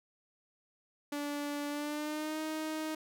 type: tone with pitch glide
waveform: sawtooth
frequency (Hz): 290 to 312.6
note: D4 to D#4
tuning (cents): -22 to +8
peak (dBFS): -31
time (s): 1.12-2.95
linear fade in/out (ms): 5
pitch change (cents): +130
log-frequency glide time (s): 1.68-2.4
effects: none